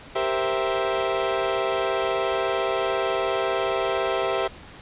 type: chord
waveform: 30% pulse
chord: C dominant seventh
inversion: second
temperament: equal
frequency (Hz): 392 / 466.2 / 523.3 / 659.3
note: G4 / Bb4 / C5 / E5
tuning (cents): 0 / 0 / 0 / 0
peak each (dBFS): -24 / -28 / -26 / -24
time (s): 0.15-4.48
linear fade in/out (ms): 10
effects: pink hiss -44 dBFS RMS until 4.81 s + resampled to 8000 Hz